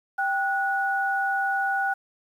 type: tone pair together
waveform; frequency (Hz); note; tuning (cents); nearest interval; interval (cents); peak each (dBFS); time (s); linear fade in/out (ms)
sine; 784 / 1465.5; G5 / F#6; 0 / -17; major seventh; 1083; -25; 0.18-1.94; 10
effects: 9-bit